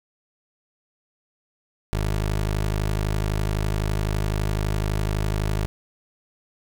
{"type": "tone", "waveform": "20% pulse", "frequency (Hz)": 51.91, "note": "G#1", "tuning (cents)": 0, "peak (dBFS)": -17, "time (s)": [1.93, 5.66], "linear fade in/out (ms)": 0, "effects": []}